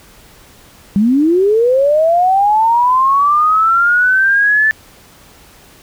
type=linear sweep; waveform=sine; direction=up; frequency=191.2 to 1762 Hz; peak=-8 dBFS; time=0.96-4.71 s; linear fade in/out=0 ms; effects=pink hiss -43 dBFS RMS until 5.82 s